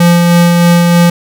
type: tone with tremolo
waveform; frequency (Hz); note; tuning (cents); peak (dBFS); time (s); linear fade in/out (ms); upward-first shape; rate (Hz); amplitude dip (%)
square; 172.6; F3; -20; -4; 0-1.1; 5; sine; 3.2; 25
effects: none